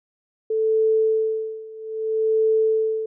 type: tone with tremolo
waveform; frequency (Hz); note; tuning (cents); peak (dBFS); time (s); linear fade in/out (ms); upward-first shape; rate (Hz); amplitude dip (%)
sine; 440; A4; 0; -15; 0.5-3.06; 5; sine; 0.62; 90
effects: none

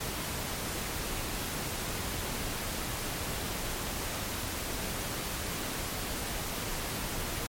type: noise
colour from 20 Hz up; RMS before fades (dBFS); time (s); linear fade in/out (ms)
pink; -35; 0-7.47; 10
effects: MP3 64 kbps

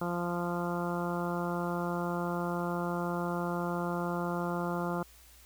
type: harmonic tone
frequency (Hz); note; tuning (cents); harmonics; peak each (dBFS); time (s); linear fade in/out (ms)
174; F3; -6; 1 / 2 / 3 / 4 / 5 / 6 / 7 / 8; -34 / -37 / -39 / -40 / -41 / -42 / -42 / -43; 0.01-5.03; 5
effects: added 60 Hz sine -58 dBFS peak until 5.45 s + white hiss -58 dBFS RMS until 5.45 s

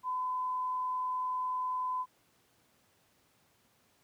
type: tone with frequency modulation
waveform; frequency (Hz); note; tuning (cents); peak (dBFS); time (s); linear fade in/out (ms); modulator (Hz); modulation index
sine; 1012; B5; +42; -31; 0.03-2.06; 50; 30.1; 0.2
effects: pink hiss -69 dBFS RMS until 4.03 s + high-pass 100 Hz 12 dB/octave

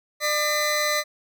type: tone pair together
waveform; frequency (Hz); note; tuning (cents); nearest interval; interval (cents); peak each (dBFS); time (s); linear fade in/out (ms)
20% pulse; 599.7 / 2017; D5 / B6; +36 / +36; octave + major sixth; 2100; -19; 0.2-1.04; 50
effects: none

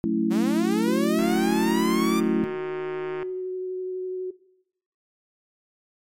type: chord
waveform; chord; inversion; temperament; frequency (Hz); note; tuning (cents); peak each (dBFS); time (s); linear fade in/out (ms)
sine; F# minor seventh; none; equal with one note detuned; 183.72 / 220 / 277.2 / 329.6; F#3 / A3 / C#4 / E4; -12 / 0 / 0 / 0; -29 / -25 / -29 / -25; 0.04-2.44; 0
type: linear sweep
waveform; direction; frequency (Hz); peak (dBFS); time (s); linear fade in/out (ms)
sawtooth; up; 174.61 to 1202; -24; 0.3-2.21; 20
type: tone with vibrato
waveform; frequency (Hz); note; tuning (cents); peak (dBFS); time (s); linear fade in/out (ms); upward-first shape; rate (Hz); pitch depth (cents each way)
sine; 370; F#4; 0; -26; 0.87-4.31; 10; sine; 12; 9
type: click train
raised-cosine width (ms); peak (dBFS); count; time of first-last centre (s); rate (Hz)
0.5; -22; 315; 1.19-3.229; 154
effects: noise-tail reverb RT60 0.8 s tail -18 dB re dry + MP3 64 kbps

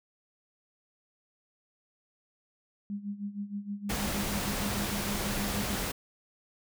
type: tone with tremolo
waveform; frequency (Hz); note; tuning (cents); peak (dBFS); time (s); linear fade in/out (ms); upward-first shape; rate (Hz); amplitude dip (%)
sine; 203; G#3; -39; -31; 2.9-5.75; 0; sine; 6.4; 80
type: noise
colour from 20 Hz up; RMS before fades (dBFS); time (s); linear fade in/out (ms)
pink; -33; 3.89-5.92; 10
effects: none

